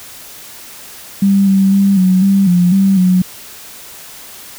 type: tone with pitch steps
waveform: sine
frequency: 197.2 / 193.8 / 197.6 / 185.4 / 196.2 / 177.2 / 194.4 / 183.1 Hz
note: G3 / G3 / G3 / F#3 / G3 / F3 / G3 / F#3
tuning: +11 / -20 / +14 / +4 / +2 / +25 / -14 / -18 cents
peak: -7 dBFS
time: 1.22-3.22 s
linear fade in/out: 5 ms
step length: 250 ms
effects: white hiss -34 dBFS RMS until 4.58 s